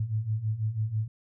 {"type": "beating tone pair", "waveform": "sine", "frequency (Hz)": [105.3, 111.4], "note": ["G#2", "A2"], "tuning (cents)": [24, 22], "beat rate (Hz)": 6.1, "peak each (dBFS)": [-32, -28], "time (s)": [0, 1.08], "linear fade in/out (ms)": 5, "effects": []}